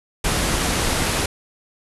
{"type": "low-pass noise", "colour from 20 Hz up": "pink", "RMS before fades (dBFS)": -21, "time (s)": [0.24, 1.26], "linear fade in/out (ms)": 5, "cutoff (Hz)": 12000, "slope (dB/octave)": 96, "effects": []}